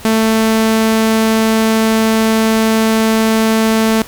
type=tone; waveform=sawtooth; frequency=221.7 Hz; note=A3; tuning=13 cents sharp; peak=-6 dBFS; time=0.05-4.02 s; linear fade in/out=0 ms; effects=pink hiss -34 dBFS RMS until 4.07 s